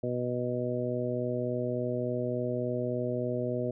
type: harmonic tone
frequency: 123.47 Hz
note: B2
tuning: in tune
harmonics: 1 / 2 / 3 / 4 / 5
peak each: -35 / -35 / -35 / -35 / -35 dBFS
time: 0.03-3.71 s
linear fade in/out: 5 ms
effects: none